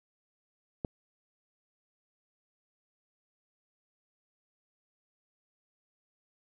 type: click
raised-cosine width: 2 ms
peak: -19 dBFS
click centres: 0.848 s
effects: none